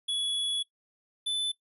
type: tone pair in turn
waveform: square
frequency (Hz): 3386 / 3506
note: G#7 / A7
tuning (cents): +33 / -7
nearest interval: minor second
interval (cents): 60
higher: second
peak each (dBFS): -28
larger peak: neither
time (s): 0.08-0.63 / 1.26-1.52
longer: first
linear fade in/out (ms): 10
effects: noise-tail reverb RT60 0.1 s tail -19 dB re dry + resampled to 32000 Hz